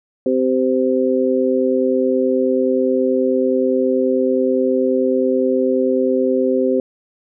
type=harmonic tone; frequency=129.4 Hz; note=C3; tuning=19 cents flat; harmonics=2 / 3 / 4; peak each=-18 / -18 / -18 dBFS; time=0.26-6.8 s; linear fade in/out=2 ms; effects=none